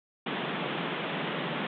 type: band-pass noise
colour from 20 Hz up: pink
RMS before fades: -33 dBFS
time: 0.26-1.67 s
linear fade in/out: 5 ms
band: 140 to 3600 Hz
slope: 96 dB/octave
effects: none